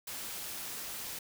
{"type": "noise", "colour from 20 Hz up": "white", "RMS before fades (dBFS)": -41, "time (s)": [0.07, 1.19], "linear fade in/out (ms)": 5, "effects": []}